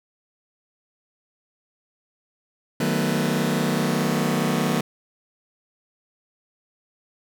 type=chord; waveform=sawtooth; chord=B dominant seventh; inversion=first; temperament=just; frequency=154.34 / 185.21 / 222.2 / 246.9 Hz; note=D#3 / F#3 / A3 / B3; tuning=-14 / +2 / +17 / 0 cents; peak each=-22 dBFS; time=2.8-4.81 s; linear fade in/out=5 ms; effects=none